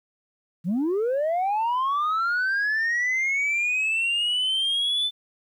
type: linear sweep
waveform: sine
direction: up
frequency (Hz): 155.56 to 3534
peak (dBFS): -19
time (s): 0.64-5.11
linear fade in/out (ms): 50
effects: tanh soft clip ceiling -20 dBFS + 10-bit